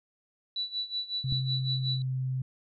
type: tone with tremolo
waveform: sine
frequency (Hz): 3951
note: B7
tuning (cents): 0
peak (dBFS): -28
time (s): 0.56-2.02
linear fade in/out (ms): 2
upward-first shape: sine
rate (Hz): 5.4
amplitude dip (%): 85
type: tone with pitch glide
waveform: sine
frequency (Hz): 130.81 to 129.91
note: C3 to C3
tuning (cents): 0 to -12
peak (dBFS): -28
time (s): 1.24-2.42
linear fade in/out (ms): 5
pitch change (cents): -12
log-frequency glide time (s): 1.39-2.21
type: click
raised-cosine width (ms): 5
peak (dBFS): -22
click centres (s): 1.324
effects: none